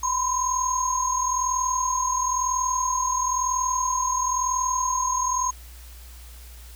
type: tone cluster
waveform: sine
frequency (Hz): 992 / 1033 / 6510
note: B5 / C6 / G#8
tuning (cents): +7 / -22 / -36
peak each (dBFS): -26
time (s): 0.03-5.51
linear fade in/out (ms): 5
effects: added 60 Hz sine -41 dBFS peak until 6.75 s + white hiss -49 dBFS RMS until 6.75 s

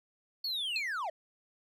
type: linear sweep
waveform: triangle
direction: down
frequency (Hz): 4500 to 587.3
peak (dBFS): -31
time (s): 0.44-1.1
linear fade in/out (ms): 5
type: tone with exponential decay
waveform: sine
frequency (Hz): 4211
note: C8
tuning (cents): +10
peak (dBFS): -28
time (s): 0.76-0.88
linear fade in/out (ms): 1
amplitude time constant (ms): 25
effects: none

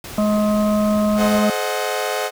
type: noise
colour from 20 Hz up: pink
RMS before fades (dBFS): -33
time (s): 0.04-1.39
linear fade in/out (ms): 2
type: harmonic tone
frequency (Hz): 210.6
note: G#3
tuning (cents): +24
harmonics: 1 / 3 / 5 / 6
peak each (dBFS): -16 / -20 / -30 / -30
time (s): 0.18-1.5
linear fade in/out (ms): 2
type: chord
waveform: sawtooth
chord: A diminished seventh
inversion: none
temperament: equal with one note detuned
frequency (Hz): 428.7 / 523.3 / 622.3 / 740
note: A4 / C5 / Eb5 / Gb5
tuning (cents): -45 / 0 / 0 / 0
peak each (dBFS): -22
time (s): 1.16-2.31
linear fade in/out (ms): 50
effects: none

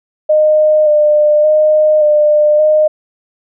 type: tone with vibrato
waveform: sine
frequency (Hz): 607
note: D#5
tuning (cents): -43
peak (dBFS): -6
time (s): 0.29-2.88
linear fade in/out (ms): 10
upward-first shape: square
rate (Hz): 0.87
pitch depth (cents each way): 19
effects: none

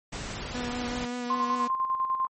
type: noise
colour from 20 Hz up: pink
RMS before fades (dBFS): -36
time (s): 0.12-1.06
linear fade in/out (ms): 10
type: tone with vibrato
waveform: sawtooth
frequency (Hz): 244.5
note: B3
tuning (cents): -17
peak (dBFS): -27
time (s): 0.54-1.68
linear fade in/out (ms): 10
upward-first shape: sine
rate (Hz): 5.2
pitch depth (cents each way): 17
type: tone with tremolo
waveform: sine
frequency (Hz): 1050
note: C6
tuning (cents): +6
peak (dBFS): -23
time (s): 1.3-2.27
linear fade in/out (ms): 2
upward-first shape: square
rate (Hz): 10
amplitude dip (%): 50
effects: low-pass 10000 Hz 12 dB/octave + MP3 32 kbps

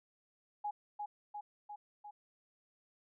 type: tone with echo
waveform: sine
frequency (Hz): 830.6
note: G#5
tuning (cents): 0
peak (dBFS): -35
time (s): 0.64-0.71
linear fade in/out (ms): 10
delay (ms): 350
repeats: 4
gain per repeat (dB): -3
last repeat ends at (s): 2.11
effects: none

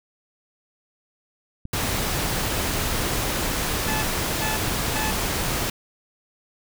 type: clicks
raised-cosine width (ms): 5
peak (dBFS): -21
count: 9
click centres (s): 1.654 / 1.835 / 2.088 / 2.149 / 3.184 / 3.541 / 4.681 / 5.087 / 5.251
type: noise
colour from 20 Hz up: pink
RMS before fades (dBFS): -25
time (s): 1.73-5.7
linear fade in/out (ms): 5
type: tone bursts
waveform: 20% pulse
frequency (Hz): 867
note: A5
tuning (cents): -26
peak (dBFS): -22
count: 3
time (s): 3.87-5.11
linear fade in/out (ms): 10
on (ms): 160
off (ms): 380
effects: none

